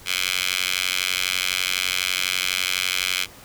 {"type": "tone with high-pass filter", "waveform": "10% pulse", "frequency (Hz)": 92, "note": "F#2", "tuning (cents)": -9, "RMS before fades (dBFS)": -24, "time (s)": [0.05, 3.27], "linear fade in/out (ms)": 50, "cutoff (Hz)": 2600, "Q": 1.9, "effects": ["pink hiss -45 dBFS RMS until 3.44 s"]}